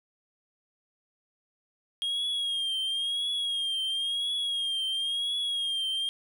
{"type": "tone with vibrato", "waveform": "triangle", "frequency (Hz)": 3251, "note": "G#7", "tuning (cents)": -38, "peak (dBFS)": -26, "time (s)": [2.02, 6.09], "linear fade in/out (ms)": 0, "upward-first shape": "triangle", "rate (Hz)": 0.97, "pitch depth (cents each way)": 71, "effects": []}